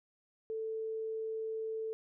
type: tone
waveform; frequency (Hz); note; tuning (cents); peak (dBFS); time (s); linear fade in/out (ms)
sine; 442.5; A4; +10; -35; 0.5-1.93; 0
effects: none